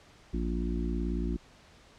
harmonic tone with a mistuned harmonic, 58.27 Hz, A#1, in tune, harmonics 1 / 3 / 4 / 5 / 6, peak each -31 / -36 / -37 / -38 / -39 dBFS, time 0.33-1.37 s, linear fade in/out 10 ms, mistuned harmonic 1, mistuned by -60 cents, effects pink hiss -57 dBFS RMS until 1.98 s + low-pass 6000 Hz 12 dB/octave

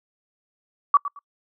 sine tone with echo, 1143 Hz, D6, 47 cents flat, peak -10 dBFS, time 0.94-0.97 s, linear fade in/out 2 ms, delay 110 ms, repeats 2, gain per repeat -14 dB, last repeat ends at 1.19 s, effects noise-tail reverb RT60 0.1 s tail -26 dB re dry

